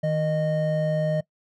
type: tone pair together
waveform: triangle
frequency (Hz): 157.1 / 615.5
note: D#3 / D#5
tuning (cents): +17 / -19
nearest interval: 2 octaves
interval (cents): 2364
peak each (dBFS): -22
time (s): 0.03-1.21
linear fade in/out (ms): 10
effects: noise-tail reverb RT60 0.1 s tail -21 dB re dry